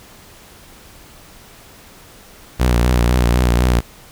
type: tone with vibrato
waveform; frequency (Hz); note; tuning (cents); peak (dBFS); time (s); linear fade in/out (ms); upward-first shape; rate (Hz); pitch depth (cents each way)
sawtooth; 60.5; B1; -35; -8; 2.59-3.81; 20; sine; 4; 62
effects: pink hiss -43 dBFS RMS until 4.11 s